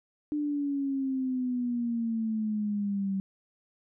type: exponential sweep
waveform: sine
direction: down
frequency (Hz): 299.5 to 192.1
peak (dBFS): -27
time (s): 0.32-3.2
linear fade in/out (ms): 0
effects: none